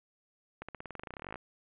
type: accelerating click train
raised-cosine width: 0.5 ms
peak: -26 dBFS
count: 22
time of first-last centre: 0.62-1.357 s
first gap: 66 ms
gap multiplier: 0.93
effects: resampled to 8000 Hz + 9-bit